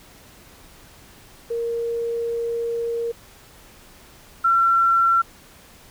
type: tone pair in turn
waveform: sine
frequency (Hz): 466.2 / 1356.5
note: A#4 / E6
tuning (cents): 0 / +49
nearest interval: octave + tritone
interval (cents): 1849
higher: second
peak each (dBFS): -22 / -14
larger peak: second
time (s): 1.5-3.12 / 4.44-5.22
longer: first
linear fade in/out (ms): 10
effects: pink hiss -48 dBFS RMS until 5.9 s